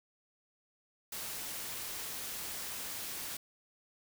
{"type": "noise", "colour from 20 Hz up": "white", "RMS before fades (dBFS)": -41, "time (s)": [1.12, 3.37], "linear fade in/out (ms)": 5, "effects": []}